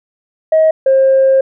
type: tone pair in turn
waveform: sine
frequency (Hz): 634 / 533.8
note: D#5 / C5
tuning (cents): +32 / +35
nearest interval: minor third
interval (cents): 297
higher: first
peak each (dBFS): -5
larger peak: neither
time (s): 0.52-0.71 / 0.86-1.41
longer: second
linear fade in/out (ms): 5
effects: tanh soft clip ceiling -3 dBFS